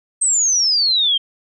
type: exponential sweep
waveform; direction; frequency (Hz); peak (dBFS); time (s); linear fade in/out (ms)
sine; down; 8372 to 3136; -13; 0.21-1.18; 10
effects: none